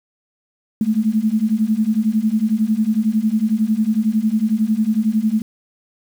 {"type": "beating tone pair", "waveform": "sine", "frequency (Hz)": [211.5, 222.5], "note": ["G#3", "A3"], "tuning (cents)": [32, 20], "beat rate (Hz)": 11, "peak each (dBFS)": [-18, -17], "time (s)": [0.81, 5.42], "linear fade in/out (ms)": 2, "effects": ["7-bit"]}